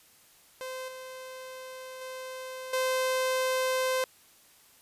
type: tone with level steps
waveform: sawtooth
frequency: 517 Hz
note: C5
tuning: 21 cents flat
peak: -32 / -37 / -34 / -22 dBFS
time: 0.61-4.04 s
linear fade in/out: 0 ms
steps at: 0.88 / 2.01 / 2.73 s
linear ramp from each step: 5 ms
effects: white hiss -59 dBFS RMS until 4.81 s + resampled to 32000 Hz